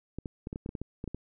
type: clicks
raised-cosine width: 3 ms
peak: -23 dBFS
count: 12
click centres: 0.186 / 0.258 / 0.471 / 0.529 / 0.559 / 0.661 / 0.691 / 0.752 / 0.816 / 1.041 / 1.077 / 1.146 s
effects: none